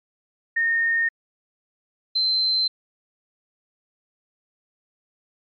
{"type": "tone pair in turn", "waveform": "sine", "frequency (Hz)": [1837, 4095], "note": ["A#6", "C8"], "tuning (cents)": [-26, -38], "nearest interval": "octave + major second", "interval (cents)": 1388, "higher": "second", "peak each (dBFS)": -18, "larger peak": "neither", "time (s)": [[0.56, 1.09], [2.15, 2.68]], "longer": "neither", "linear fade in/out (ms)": 10, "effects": ["MP3 96 kbps"]}